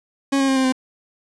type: tone with pitch steps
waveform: 40% pulse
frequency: 274.9 / 270.8 / 266.8 / 262.8 / 258.9 Hz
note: C#4 / C#4 / C4 / C4 / C4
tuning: -14 / -40 / +34 / +8 / -18 cents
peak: -15 dBFS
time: 0.32-0.725 s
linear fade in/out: 10 ms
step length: 81 ms
effects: resampled to 22050 Hz + 7-bit